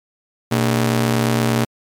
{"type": "ring-modulated tone", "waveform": "sawtooth", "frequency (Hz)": 174.61, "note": "F3", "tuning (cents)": 0, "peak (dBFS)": -8, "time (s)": [0.51, 1.65], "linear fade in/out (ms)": 10, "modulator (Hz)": 53.1, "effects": ["MP3 96 kbps"]}